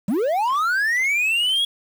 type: linear sweep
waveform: triangle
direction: up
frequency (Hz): 173.2 to 3353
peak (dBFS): -16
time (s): 0.08-1.65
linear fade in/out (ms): 5
effects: 7-bit